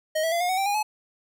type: tone with pitch steps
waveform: square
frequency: 625 / 653.4 / 683.1 / 714.2 / 746.7 / 780.7 / 816.2 / 853.3 Hz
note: D#5 / E5 / F5 / F5 / F#5 / G5 / G#5 / G#5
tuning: +8 / -15 / -38 / +39 / +16 / -7 / -30 / +47 cents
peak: -23 dBFS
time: 0.15-0.83 s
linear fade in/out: 10 ms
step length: 85 ms
effects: none